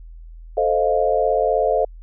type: chord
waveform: sine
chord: F dominant seventh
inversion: first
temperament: equal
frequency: 440 / 523.3 / 622.3 / 698.5 Hz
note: A4 / C5 / Eb5 / F5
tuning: 0 / 0 / 0 / 0 cents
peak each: -21 dBFS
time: 0.57-1.85 s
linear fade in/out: 5 ms
effects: added 41 Hz sine -36 dBFS peak until 2.02 s